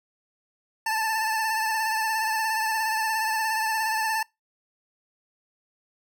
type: tone with vibrato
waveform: 25% pulse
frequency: 881 Hz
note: A5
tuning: 2 cents sharp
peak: -20 dBFS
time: 0.86-4.23 s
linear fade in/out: 5 ms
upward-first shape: triangle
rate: 17 Hz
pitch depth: 45 cents each way
effects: noise-tail reverb RT60 0.2 s tail -24 dB re dry